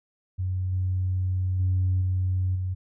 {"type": "tone with level steps", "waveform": "sine", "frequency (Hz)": 92.5, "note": "F#2", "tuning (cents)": 0, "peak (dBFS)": [-24, -22, -19, -21, -25], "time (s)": [0.38, 2.75], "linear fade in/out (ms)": 20, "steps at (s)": [0.72, 1.59, 2.01, 2.55], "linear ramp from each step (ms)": 10, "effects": ["tanh soft clip ceiling -17 dBFS"]}